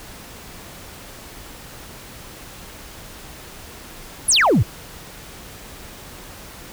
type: exponential sweep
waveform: sine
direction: down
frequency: 11700 to 82.41 Hz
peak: -10 dBFS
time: 4.28-4.63 s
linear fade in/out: 10 ms
effects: tanh soft clip ceiling -10 dBFS + pink hiss -39 dBFS RMS until 6.72 s